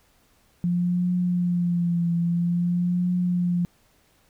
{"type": "tone with vibrato", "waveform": "sine", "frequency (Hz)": 174.61, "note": "F3", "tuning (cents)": 0, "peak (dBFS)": -20, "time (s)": [0.64, 3.65], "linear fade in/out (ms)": 0, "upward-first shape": "triangle", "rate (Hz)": 0.5, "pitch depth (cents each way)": 48, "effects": ["pink hiss -62 dBFS RMS until 4.29 s"]}